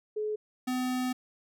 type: tone pair in turn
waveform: sine / square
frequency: 426 / 253.3 Hz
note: G#4 / B3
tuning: +44 / +44 cents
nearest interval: major sixth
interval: 900 cents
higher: first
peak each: -29 / -29 dBFS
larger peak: neither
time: 0.16-0.36 / 0.67-1.13 s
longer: second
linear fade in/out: 10 ms
effects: none